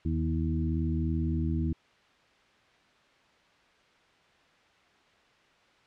harmonic tone with a mistuned harmonic, 80.7 Hz, E2, 36 cents flat, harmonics 1 / 2 / 3 / 4, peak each -29 / -32 / -34 / -35 dBFS, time 0.05-1.73 s, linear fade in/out 5 ms, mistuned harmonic 2, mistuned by -30 cents, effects white hiss -62 dBFS RMS until 5.86 s + low-pass 3000 Hz 12 dB/octave

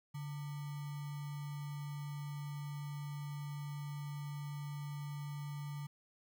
sine tone with sample-and-hold, 144.7 Hz, D3, 25 cents flat, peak -40 dBFS, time 0.14-5.87 s, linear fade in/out 10 ms, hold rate 1050 Hz, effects none

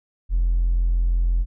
sine tone with hard clipping, 42.98 Hz, F1, 27 cents flat, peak -17 dBFS, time 0.29-1.46 s, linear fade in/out 50 ms, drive 1 dB, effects none

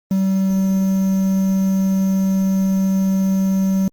triangle tone with quantisation, 191.8 Hz, G3, 37 cents flat, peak -12 dBFS, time 0.11-3.88 s, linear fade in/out 2 ms, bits 6, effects Opus 24 kbps

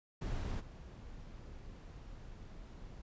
brown noise with level steps, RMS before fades -38 / -50 dBFS, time 0.21-3.02 s, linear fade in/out 10 ms, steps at 0.59 s, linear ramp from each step 20 ms, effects resampled to 16000 Hz

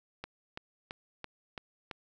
click train, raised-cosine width 0.3 ms, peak -23 dBFS, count 6, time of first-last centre 0.24-1.912 s, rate 2.99 Hz, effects none

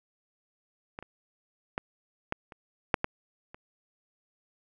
clicks, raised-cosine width 0.5 ms, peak -23 / -28 / -15 / -14 / -30 / -6 / -12 / -29 dBFS, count 8, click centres 0.989 / 1.026 / 1.779 / 2.324 / 2.522 / 2.942 / 3.044 / 3.545 s, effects none

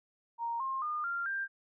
sine tone with pitch steps, 932.3 / 1064.8 / 1216 / 1388.8 / 1586.2 Hz, A#5 / C6 / D#6 / F6 / G6, 0 / +30 / -40 / -10 / +20 cents, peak -32 dBFS, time 0.38-1.48 s, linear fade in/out 50 ms, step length 220 ms, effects none

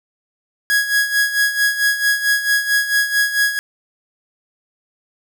45% pulse tone with tremolo, 1661.2 Hz, G#6, in tune, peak -12 dBFS, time 0.7-3.59 s, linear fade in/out 0 ms, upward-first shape sine, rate 4.5 Hz, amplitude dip 70%, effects none

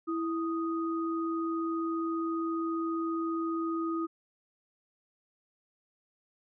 sine tone pair together, 329.6 / 1244.4 Hz, E4 / D#6, 0 / 0 cents, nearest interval octave + major seventh, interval 2300 cents, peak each -30 / -36 dBFS, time 0.07-4.07 s, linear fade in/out 20 ms, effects none

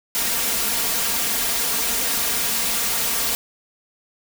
white noise with comb filter, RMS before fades -22 dBFS, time 0.15-3.35 s, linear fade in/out 0 ms, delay 4.3 ms, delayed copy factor +0.65, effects none

